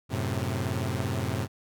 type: chord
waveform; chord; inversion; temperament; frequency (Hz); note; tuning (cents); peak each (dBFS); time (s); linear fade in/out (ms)
sawtooth; F# diminished; none; equal; 92.5 / 110 / 130.81; F#2 / A2 / C3; 0 / 0 / 0; -28; 0.09-1.48; 50
effects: none